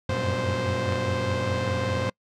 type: tone cluster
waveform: sawtooth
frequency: 89.4 / 94.2 / 99.2 / 119.4 / 522 Hz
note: F2 / F#2 / G2 / A#2 / C5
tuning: +41 / +32 / +21 / +42 / -4 cents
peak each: -31 / -27 / -30 / -26 / -24 dBFS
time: 0.09-2.1 s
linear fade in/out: 5 ms
effects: noise-tail reverb RT60 0.1 s tail -26 dB re dry + low-pass 5000 Hz 12 dB/octave